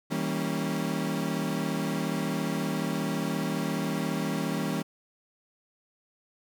35% pulse chord, E diminished seventh, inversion none, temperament equal with one note detuned, 161.42 / 196 / 233.1 / 277.2 Hz, E3 / G3 / Bb3 / Db4, -36 / 0 / 0 / 0 cents, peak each -31 / -31 / -33 / -32 dBFS, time 0.1-4.83 s, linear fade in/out 20 ms, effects none

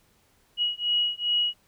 sine beating tone pair, 2905 / 2907.5 Hz, F#7 / F#7, -32 / -31 cents, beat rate 2.5 Hz, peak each -26 dBFS, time 0.57-1.54 s, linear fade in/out 50 ms, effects pink hiss -64 dBFS RMS until 1.67 s

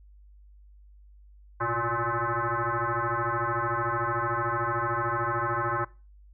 sine tone with frequency modulation, 110.8 Hz, A2, 13 cents sharp, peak -25 dBFS, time 1.6-5.85 s, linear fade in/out 10 ms, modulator 235 Hz, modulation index 6.2, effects noise-tail reverb RT60 0.3 s tail -19 dB re dry + added 50 Hz sine -50 dBFS peak until 6.33 s

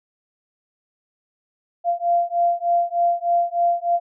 sine beating tone pair, 690 / 693.3 Hz, F5 / F5, -21 / -13 cents, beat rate 3.3 Hz, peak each -20 dBFS, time 1.84-4 s, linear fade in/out 50 ms, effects none

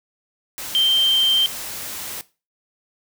sine tone in noise, 3139 Hz, G7, 2 cents sharp, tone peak -14 dBFS, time 0.75-1.46 s, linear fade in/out 0 ms, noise white, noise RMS -31 dBFS, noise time 0.58-2.21 s, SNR +14 dB, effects noise-tail reverb RT60 0.3 s tail -18 dB re dry

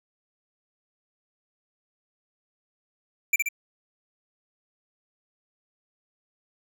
square tone with echo, 2349 Hz, D7, in tune, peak -18 dBFS, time 3.33-3.36 s, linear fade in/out 5 ms, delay 64 ms, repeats 2, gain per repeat -4 dB, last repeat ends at 3.488 s, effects none

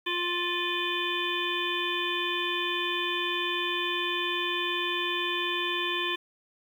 harmonic tone with a mistuned harmonic, 351.2 Hz, F4, 10 cents sharp, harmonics 1 / 3 / 5 / 7 / 9 / 10, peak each -34 / -34 / -34 / -34 / -34 / -34 dBFS, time 0.06-6.16 s, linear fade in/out 10 ms, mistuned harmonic 9, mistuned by -61 cents, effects 9-bit

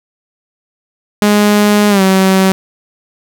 sawtooth tone with pitch glide, 207.6 to 190.37 Hz, G#3 to F#3, 0 to +50 cents, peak -3 dBFS, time 1.22-2.52 s, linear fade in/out 0 ms, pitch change -150 cents, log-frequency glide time 1.89-2.02 s, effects none

